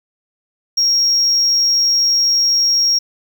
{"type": "tone", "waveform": "triangle", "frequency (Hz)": 5588, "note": "F8", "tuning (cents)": 0, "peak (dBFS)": -9, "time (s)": [0.77, 2.99], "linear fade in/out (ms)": 10, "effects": ["tanh soft clip ceiling -7 dBFS", "8-bit"]}